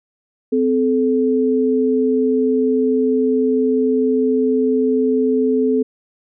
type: tone pair together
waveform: sine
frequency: 257.6 / 433.2 Hz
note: C4 / A4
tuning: -27 / -27 cents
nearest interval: major sixth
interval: 900 cents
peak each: -16 dBFS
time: 0.52-5.83 s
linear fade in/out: 10 ms
effects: none